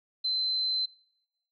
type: tone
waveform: sine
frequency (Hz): 4073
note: C8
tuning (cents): -47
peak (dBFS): -26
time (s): 0.24-0.86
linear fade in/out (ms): 10
effects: noise-tail reverb RT60 0.9 s tail -25 dB re dry